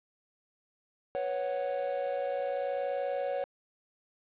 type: chord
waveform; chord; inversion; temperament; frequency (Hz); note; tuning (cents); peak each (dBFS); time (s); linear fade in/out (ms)
triangle; B suspended second; none; equal; 493.9 / 554.4 / 740; B4 / C#5 / F#5; 0 / 0 / 0; -35 / -30 / -35; 1.15-3.44; 0
effects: resampled to 8000 Hz + 9-bit